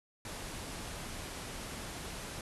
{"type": "low-pass noise", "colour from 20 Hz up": "pink", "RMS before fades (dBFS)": -43, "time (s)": [0.25, 2.41], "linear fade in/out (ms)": 2, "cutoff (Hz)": 12000, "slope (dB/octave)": 96, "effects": []}